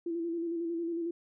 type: tone with vibrato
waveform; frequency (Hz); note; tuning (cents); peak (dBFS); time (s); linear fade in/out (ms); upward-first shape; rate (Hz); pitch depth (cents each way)
sine; 336.5; E4; +36; -31; 0.06-1.11; 5; square; 11; 32
effects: none